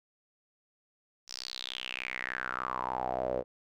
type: tone with band-pass filter sweep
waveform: sawtooth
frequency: 63.4 Hz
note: B1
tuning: 46 cents sharp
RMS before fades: -36 dBFS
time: 1.27-3.44 s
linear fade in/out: 50 ms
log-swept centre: 5600 to 500 Hz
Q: 6.2
effects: none